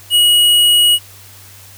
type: tone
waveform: square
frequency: 2905 Hz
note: F#7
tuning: 32 cents flat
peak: -8 dBFS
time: 0.1-0.99 s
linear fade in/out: 50 ms
effects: added 98 Hz sine -42 dBFS peak until 1.77 s + white hiss -40 dBFS RMS until 1.77 s